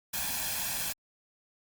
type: noise with comb filter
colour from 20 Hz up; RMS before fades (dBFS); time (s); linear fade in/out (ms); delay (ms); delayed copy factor
white; -33; 0.13-0.93; 10; 1.2; +0.65
effects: Opus 48 kbps